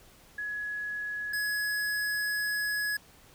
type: tone pair in turn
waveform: sine / square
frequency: 1684 / 1684 Hz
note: G#6 / G#6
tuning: +24 / +24 cents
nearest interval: unison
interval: 0 cents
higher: neither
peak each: -32 / -29 dBFS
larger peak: second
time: 0.38-1.33 / 1.33-2.97 s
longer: second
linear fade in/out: 5 ms
effects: pink hiss -57 dBFS RMS until 3.34 s